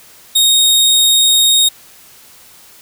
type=tone; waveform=sawtooth; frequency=3729 Hz; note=A#7; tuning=in tune; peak=-5 dBFS; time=0.35-1.69 s; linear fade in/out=10 ms; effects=white hiss -42 dBFS RMS until 2.81 s